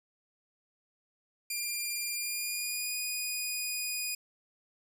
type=tone with pitch glide; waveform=10% pulse; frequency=2397 to 2470 Hz; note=D7 to D#7; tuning=+35 to -13 cents; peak=-24 dBFS; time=1.5-4.15 s; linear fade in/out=5 ms; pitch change=+52 cents; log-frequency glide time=2.15-2.97 s; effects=none